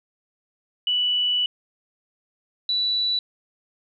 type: tone pair in turn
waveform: sine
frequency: 2960 / 3951 Hz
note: F#7 / B7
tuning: 0 / 0 cents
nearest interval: perfect fourth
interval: 500 cents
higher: second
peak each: -19 / -20 dBFS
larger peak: first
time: 0.87-1.46 / 2.69-3.19 s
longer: first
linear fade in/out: 2 ms
effects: none